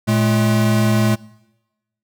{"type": "tone pair together", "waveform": "square", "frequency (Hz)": [114.1, 213.5], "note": ["A#2", "G#3"], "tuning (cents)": [-37, 48], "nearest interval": "major seventh", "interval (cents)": 1085, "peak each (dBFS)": [-17, -17], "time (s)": [0.07, 1.16], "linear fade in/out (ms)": 20, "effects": ["noise-tail reverb RT60 1.0 s tail -23 dB re dry"]}